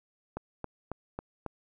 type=click train; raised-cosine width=1 ms; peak=-21 dBFS; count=5; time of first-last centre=0.37-1.463 s; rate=3.66 Hz; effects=none